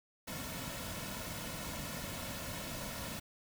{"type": "noise with comb filter", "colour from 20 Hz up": "pink", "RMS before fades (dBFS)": -42, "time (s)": [0.27, 3.2], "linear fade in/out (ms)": 10, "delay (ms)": 2.5, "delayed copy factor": -0.6, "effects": []}